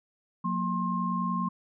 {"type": "tone cluster", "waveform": "sine", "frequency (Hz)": [180.5, 230.6, 1064], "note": ["F#3", "A#3", "C6"], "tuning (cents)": [-43, -19, 29], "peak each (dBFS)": [-30, -33, -30], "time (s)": [0.44, 1.49], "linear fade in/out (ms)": 10, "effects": []}